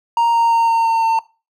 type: tone with pitch steps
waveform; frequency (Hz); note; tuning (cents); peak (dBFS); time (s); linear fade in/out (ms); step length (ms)
triangle; 932.3 / 926.4 / 920.5 / 914.7 / 908.9 / 903.1; A#5 / A#5 / A#5 / A#5 / A#5 / A5; 0 / -11 / -22 / -33 / -44 / +45; -10; 0.17-1.19; 2; 170
effects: noise-tail reverb RT60 0.3 s tail -20 dB re dry